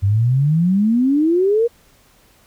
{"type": "exponential sweep", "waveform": "sine", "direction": "up", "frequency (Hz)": [94.9, 481.5], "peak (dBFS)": -12, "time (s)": [0.02, 1.68], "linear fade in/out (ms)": 20, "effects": ["pink hiss -53 dBFS RMS until 2.46 s"]}